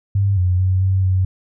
sine tone with pitch steps, 99.1 / 90.6 / 93.3 / 95 / 93.4 Hz, G2 / F#2 / F#2 / F#2 / F#2, +19 / -36 / +15 / +46 / +17 cents, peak -13 dBFS, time 0.15-1.25 s, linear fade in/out 5 ms, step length 220 ms, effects none

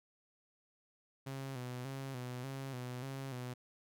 sawtooth tone with vibrato, 130 Hz, C3, 11 cents flat, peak -37 dBFS, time 1.26-3.54 s, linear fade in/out 10 ms, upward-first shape square, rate 1.7 Hz, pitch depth 69 cents each way, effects none

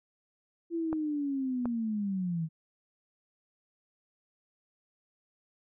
sine linear sweep, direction down, 340 to 156.3 Hz, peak -29 dBFS, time 0.7-2.49 s, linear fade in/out 50 ms
clicks, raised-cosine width 1 ms, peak -22 dBFS, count 2, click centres 0.929 / 1.656 s
effects none

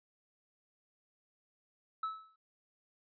triangle tone with exponential decay, 1302 Hz, E6, 22 cents flat, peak -29 dBFS, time 2.03-2.36 s, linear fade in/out 5 ms, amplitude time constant 71 ms, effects tanh soft clip ceiling -26 dBFS + resampled to 11025 Hz

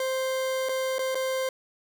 40% pulse tone with dropouts, 523.3 Hz, C5, in tune, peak -25 dBFS, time 0-1.49 s, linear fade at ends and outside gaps 2 ms, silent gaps 0.688-0.692 / 0.984-0.991 / 1.147-1.153 s, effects none

